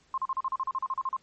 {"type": "tone bursts", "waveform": "sine", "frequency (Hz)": 1058, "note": "C6", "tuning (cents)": 19, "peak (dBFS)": -26, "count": 14, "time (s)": [0.14, 1.166], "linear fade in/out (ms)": 2, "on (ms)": 38, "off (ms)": 38, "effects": ["pink hiss -64 dBFS RMS until 1.22 s", "MP3 32 kbps"]}